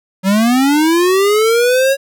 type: linear sweep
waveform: square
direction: up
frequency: 185 to 554.4 Hz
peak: -10 dBFS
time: 0.23-1.97 s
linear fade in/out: 50 ms
effects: none